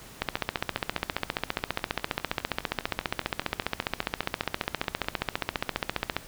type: two click trains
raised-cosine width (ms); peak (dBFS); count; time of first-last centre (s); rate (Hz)
0.3; -23 / -9; 24 / 89; 0.37-5.045 / 0.22-6.166; 4.92 / 14.8
effects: pink hiss -47 dBFS RMS until 6.27 s